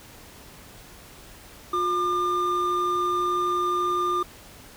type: tone pair together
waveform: triangle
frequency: 356.9 / 1202 Hz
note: F4 / D6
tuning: +38 / +40 cents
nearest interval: octave + major sixth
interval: 2102 cents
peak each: -26 / -21 dBFS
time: 1.73-4.23 s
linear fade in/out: 5 ms
effects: pink hiss -47 dBFS RMS until 4.76 s